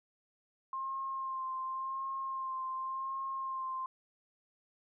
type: tone with vibrato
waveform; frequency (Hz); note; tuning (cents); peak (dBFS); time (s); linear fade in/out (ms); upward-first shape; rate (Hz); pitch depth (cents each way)
sine; 1060; C6; +22; -35; 0.73-3.86; 2; sine; 0.9; 22
effects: none